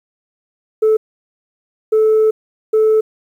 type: tone bursts at uneven times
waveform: sine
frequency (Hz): 435.9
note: A4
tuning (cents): -16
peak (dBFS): -7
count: 3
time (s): 0.82-0.97 / 1.92-2.31 / 2.73-3.01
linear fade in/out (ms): 10
effects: tanh soft clip ceiling -7 dBFS + 8-bit